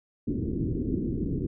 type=low-pass noise; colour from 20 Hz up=white; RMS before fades=-29 dBFS; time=0.27-1.47 s; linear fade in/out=10 ms; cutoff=370 Hz; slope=48 dB/octave; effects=none